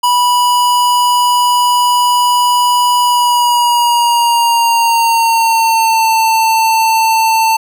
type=tone with pitch glide; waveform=square; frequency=980 to 893.5 Hz; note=B5 to A5; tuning=-14 to +26 cents; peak=-9 dBFS; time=0.03-7.57 s; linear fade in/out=10 ms; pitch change=-160 cents; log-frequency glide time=3-6.07 s; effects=none